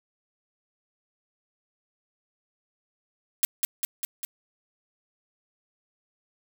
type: noise with echo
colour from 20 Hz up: blue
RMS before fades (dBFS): -21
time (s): 3.43-3.45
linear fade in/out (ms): 0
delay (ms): 200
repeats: 4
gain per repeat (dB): -3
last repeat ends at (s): 4.25
effects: none